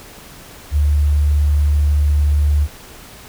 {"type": "tone with sample-and-hold", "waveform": "sine", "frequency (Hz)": 73.42, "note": "D2", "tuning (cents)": 0, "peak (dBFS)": -11, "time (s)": [0.71, 2.68], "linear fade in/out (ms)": 50, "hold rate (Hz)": 11025, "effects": ["pink hiss -39 dBFS RMS until 3.28 s"]}